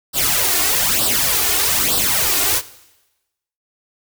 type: noise with flanger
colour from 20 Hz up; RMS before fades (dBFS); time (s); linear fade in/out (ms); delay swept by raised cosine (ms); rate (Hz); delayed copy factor
white; -17; 0.13-2.62; 50; 0.22 to 2.82; 1.1; +0.75
effects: noise-tail reverb RT60 1.0 s tail -18 dB re dry